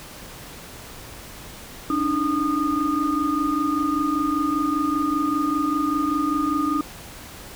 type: tone cluster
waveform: sine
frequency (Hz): 284.9 / 310 / 1225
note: C#4 / D#4 / D#6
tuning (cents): +48 / -6 / -27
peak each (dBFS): -24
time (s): 1.9-6.81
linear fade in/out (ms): 2
effects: pink hiss -40 dBFS RMS until 7.55 s